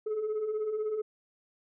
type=beating tone pair; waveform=sine; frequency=415.3 / 431.3 Hz; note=G#4 / A4; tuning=0 / -35 cents; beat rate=16 Hz; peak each=-36 / -28 dBFS; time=0.06-1.02 s; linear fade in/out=10 ms; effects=tanh soft clip ceiling -27 dBFS